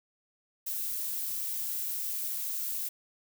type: noise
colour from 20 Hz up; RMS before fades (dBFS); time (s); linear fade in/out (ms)
violet; -34; 0.66-2.89; 10
effects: none